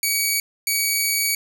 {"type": "tone pair in turn", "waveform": "10% pulse", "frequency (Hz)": [2262, 2262], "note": ["C#7", "C#7"], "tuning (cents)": [34, 34], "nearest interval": "unison", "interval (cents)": 0, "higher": "neither", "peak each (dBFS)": -10, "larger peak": "neither", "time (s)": [[0.03, 0.4], [0.67, 1.35]], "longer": "second", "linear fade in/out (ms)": 2, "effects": []}